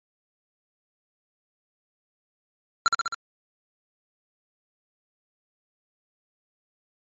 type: tone with echo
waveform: square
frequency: 1368 Hz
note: F6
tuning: 36 cents flat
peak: -16 dBFS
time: 2.86-2.88 s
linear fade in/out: 0 ms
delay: 66 ms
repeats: 4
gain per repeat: -3 dB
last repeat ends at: 3.144 s
effects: MP3 32 kbps